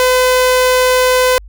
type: tone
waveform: sawtooth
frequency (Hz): 507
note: B4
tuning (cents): +45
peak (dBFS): -5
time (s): 0-1.38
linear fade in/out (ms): 0
effects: added 50 Hz sine -32 dBFS peak until 1.48 s